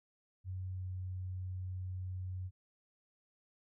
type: tone with pitch glide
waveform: sine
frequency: 92.9 to 92.31 Hz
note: F#2 to F#2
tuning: +7 to -4 cents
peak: -38 dBFS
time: 0.44-2.51 s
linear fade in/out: 50 ms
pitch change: -11 cents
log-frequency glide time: 0.73-0.83 s
effects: none